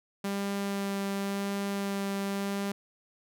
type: tone with vibrato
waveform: sawtooth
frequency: 198.5 Hz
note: G3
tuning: 22 cents sharp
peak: -26 dBFS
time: 0.24-2.72 s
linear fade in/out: 5 ms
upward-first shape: sine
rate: 0.92 Hz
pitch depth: 8 cents each way
effects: none